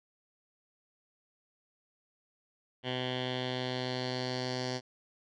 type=tone with low-pass filter sweep; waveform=10% pulse; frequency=126.9 Hz; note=B2; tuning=47 cents sharp; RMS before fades=-35 dBFS; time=2.83-4.81 s; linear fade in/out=50 ms; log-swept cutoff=3100 to 5100 Hz; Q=4.2; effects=none